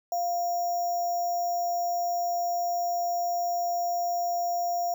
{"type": "tone with sample-and-hold", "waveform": "sine", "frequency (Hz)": 698.5, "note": "F5", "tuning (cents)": 0, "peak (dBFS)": -25, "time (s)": [0.12, 4.94], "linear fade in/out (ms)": 2, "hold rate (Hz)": 6300, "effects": []}